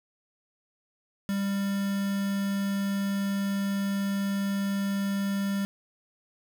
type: tone with quantisation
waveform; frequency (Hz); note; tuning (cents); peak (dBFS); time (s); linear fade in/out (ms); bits
triangle; 198.1; G3; +18; -24; 1.29-5.65; 0; 6
effects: none